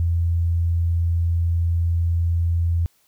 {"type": "tone", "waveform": "sine", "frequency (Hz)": 84.6, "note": "E2", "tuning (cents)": 45, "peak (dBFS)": -17, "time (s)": [0, 2.86], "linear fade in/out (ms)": 0, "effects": ["white hiss -62 dBFS RMS until 3.07 s"]}